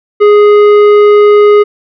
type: tone with tanh clipping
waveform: sine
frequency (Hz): 415.3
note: G#4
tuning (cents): 0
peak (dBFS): -3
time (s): 0.2-1.64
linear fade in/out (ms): 20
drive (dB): 11
effects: none